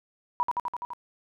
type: tone with echo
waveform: sine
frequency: 970 Hz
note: B5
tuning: 31 cents flat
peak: -21 dBFS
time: 0.4-0.43 s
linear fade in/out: 0 ms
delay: 84 ms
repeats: 6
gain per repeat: -2 dB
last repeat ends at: 0.934 s
effects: none